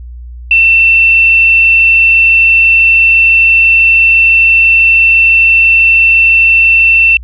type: tone with quantisation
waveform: sine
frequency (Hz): 2687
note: E7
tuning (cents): +33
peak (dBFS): -3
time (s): 0.51-7.17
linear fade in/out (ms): 2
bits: 5
effects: added 60 Hz sine -24 dBFS peak until 7.23 s + resampled to 11025 Hz